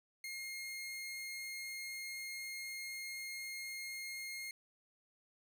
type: tone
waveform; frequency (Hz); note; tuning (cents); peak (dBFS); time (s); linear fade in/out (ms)
sawtooth; 2137; C7; +36; -39; 0.24-4.51; 2
effects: none